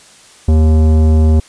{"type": "tone with tanh clipping", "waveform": "sine", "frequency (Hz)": 78.4, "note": "D#2", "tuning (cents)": 14, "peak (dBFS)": -8, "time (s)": [0.48, 1.4], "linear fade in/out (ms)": 5, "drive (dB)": 15, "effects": ["white hiss -42 dBFS RMS until 1.48 s", "resampled to 22050 Hz"]}